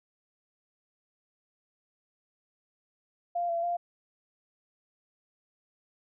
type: tone with pitch steps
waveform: sine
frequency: 696 / 678 / 696 Hz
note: F5 / E5 / F5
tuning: -6 / +49 / -6 cents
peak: -27 dBFS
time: 3.35-3.77 s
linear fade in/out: 10 ms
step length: 140 ms
effects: none